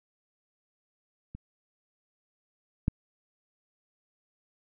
clicks, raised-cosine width 5 ms, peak -28 / -12 dBFS, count 2, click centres 1.35 / 2.881 s, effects none

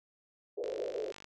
pink band-pass noise, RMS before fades -37 dBFS, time 0.57-1.12 s, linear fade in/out 10 ms, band 410 to 560 Hz, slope 48 dB/octave
click train, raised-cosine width 0.2 ms, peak -31 dBFS, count 31, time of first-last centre 0.64-1.244 s, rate 49.7 Hz
effects none

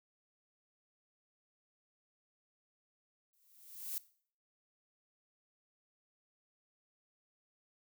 violet noise with exponential growth, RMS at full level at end -37 dBFS, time 3.33-3.98 s, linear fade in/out 0 ms, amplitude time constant 140 ms, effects noise-tail reverb RT60 0.5 s tail -19 dB re dry

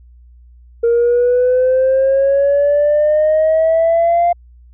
sine exponential sweep, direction up, 464.9 to 698.5 Hz, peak -8 dBFS, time 0.83-4.33 s, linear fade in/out 10 ms, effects tanh soft clip ceiling -7 dBFS + added 60 Hz sine -40 dBFS peak until 4.73 s

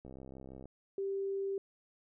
click train, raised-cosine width 2 ms, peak -36 dBFS, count 41, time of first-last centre 0.05-0.656 s, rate 66 Hz
sine tone, 392 Hz, G4, in tune, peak -33 dBFS, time 0.98-1.58 s, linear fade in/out 2 ms
effects none

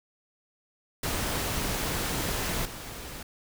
pink noise with level steps, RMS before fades -30 / -40 dBFS, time 1.03-3.23 s, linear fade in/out 5 ms, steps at 2.65 s, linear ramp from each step 5 ms, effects none

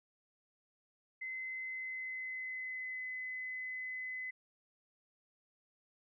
sine tone with pitch glide, 2051 to 2025 Hz, C7 to B6, -35 to +43 cents, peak -39 dBFS, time 1.21-4.31 s, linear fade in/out 10 ms, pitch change -22 cents, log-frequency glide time 1.64-3.01 s, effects none

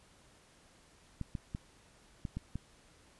clicks, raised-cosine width 5 ms, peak -25 dBFS, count 6, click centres 1.213 / 1.352 / 1.549 / 2.252 / 2.37 / 2.556 s, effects pink hiss -63 dBFS RMS until 3.19 s + resampled to 24000 Hz

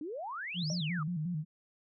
sine exponential two-way sweep, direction up then down, 281.9 to 5920 to 1154 Hz, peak -37 dBFS, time 0.01-1.03 s, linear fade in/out 2 ms, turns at 0.72 s
sine tone with vibrato, 164.8 Hz, E3, in tune, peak -32 dBFS, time 0.54-1.45 s, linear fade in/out 50 ms, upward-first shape square, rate 5.6 Hz, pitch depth 120 cents each way
sine tone with exponential decay, 609 Hz, D#5, 37 cents flat, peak -38 dBFS, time 0.7-0.83 s, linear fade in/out 0 ms, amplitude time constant 28 ms
effects none

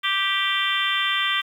harmonic tone, 392 Hz, G4, in tune, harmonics 3 / 4 / 5 / 6 / 7 / 8 / 9, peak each -27 / -29 / -26 / -30 / -31 / -26 / -28 dBFS, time 0.03-1.42 s, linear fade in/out 20 ms, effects 8-bit

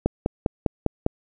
click train, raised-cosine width 2 ms, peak -6 dBFS, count 6, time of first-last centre 0.06-1.064 s, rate 4.98 Hz, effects none

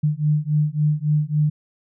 sine beating tone pair, 148.9 / 152.5 Hz, D3 / D#3, +24 / -34 cents, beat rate 3.6 Hz, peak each -20 dBFS, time 0.03-1.5 s, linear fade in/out 10 ms, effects none

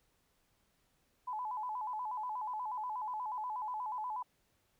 sine tone with vibrato, 926 Hz, A#5, 12 cents flat, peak -36 dBFS, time 1.27-4.23 s, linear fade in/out 10 ms, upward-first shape square, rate 8.3 Hz, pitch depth 130 cents each way, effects pink hiss -75 dBFS RMS until 4.79 s

